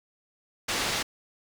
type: low-pass noise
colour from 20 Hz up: white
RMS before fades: -29 dBFS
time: 0.68-1.03 s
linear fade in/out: 10 ms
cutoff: 4800 Hz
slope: 12 dB/octave
effects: none